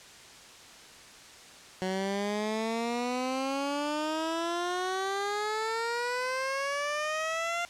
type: exponential sweep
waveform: 15% pulse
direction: up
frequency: 185 to 698.5 Hz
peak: -23 dBFS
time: 1.82-7.65 s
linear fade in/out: 0 ms
effects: white hiss -50 dBFS RMS until 7.69 s + low-pass 7000 Hz 12 dB/octave